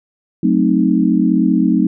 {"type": "chord", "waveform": "sine", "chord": "F# diminished seventh", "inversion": "none", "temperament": "equal", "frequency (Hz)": [185, 220, 261.6, 311.1], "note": ["F#3", "A3", "C4", "Eb4"], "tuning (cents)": [0, 0, 0, 0], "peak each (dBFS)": -16, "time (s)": [0.43, 1.87], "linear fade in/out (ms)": 5, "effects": []}